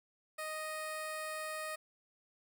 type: tone with notch filter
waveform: 10% pulse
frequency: 622.3 Hz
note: D#5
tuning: in tune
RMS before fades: -41 dBFS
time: 0.38-1.76 s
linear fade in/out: 10 ms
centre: 3300 Hz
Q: 1.5
effects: none